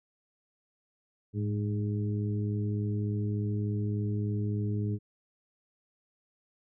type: harmonic tone with a mistuned harmonic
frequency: 103.4 Hz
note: G#2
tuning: 7 cents flat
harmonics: 1 / 2 / 3 / 4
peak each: -29 / -35 / -39 / -41 dBFS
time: 1.33-4.99 s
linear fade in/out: 50 ms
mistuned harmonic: 1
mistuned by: +57 cents
effects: none